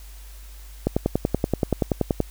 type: click train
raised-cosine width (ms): 2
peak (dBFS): -6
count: 15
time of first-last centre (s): 0.87-2.203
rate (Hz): 10.5
effects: added 50 Hz sine -39 dBFS peak until 2.3 s + white hiss -50 dBFS RMS until 2.3 s